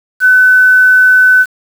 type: tone with quantisation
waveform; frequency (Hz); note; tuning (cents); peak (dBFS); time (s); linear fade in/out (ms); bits
sine; 1508; F#6; +32; -3; 0.2-1.46; 50; 5
effects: none